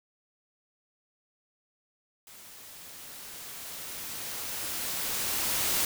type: noise with level ramp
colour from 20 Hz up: white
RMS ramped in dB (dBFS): -50 to -27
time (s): 2.27-5.85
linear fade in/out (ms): 2
effects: none